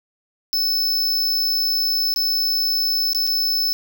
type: tone with dropouts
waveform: square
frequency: 5260 Hz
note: E8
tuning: 5 cents flat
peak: -18 dBFS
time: 0.53-3.73 s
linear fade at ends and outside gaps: 0 ms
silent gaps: 2.14-2.161 / 3.131-3.148 / 3.268-3.274 s
effects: none